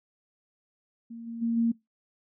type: tone with level steps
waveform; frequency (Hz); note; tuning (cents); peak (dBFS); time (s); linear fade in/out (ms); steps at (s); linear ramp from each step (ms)
sine; 231.2; A#3; -14; -38 / -34 / -24 / -21; 1.1-1.72; 10; 1.26 / 1.41 / 1.56; 20
effects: noise-tail reverb RT60 0.2 s tail -23 dB re dry